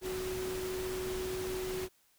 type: tone in noise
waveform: sine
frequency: 371.5 Hz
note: F#4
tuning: 7 cents sharp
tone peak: -35 dBFS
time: 0.01-1.89 s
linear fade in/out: 50 ms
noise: pink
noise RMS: -42 dBFS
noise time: 0.01-1.89 s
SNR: +4 dB
effects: white hiss -69 dBFS RMS until 2.18 s